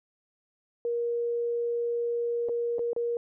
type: tone with dropouts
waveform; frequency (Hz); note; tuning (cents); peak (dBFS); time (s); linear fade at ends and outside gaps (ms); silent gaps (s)
sine; 472.6; A#4; +24; -26; 0.85-3.17; 1; 2.487-2.493 / 2.784-2.792 / 2.932-2.963
effects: none